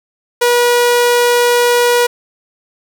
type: tone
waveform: sawtooth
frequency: 483.1 Hz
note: B4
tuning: 38 cents flat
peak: -5 dBFS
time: 0.41-2.07 s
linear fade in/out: 10 ms
effects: none